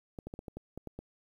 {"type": "clicks", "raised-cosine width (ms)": 2, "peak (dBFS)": -28, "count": 9, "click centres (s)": [0.188, 0.27, 0.339, 0.391, 0.482, 0.57, 0.776, 0.873, 0.99], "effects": ["10-bit"]}